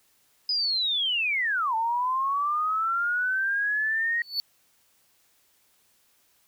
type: linear two-way sweep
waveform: sine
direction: down then up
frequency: 5030 to 880 to 1889 Hz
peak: -23 dBFS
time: 0.49-4.22 s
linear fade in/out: 2 ms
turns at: 1.75 s
type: tone with exponential growth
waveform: triangle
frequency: 4466 Hz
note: C#8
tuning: 12 cents sharp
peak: -20 dBFS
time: 4.19-4.4 s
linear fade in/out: 0 ms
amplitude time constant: 45 ms
effects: white hiss -65 dBFS RMS until 6.47 s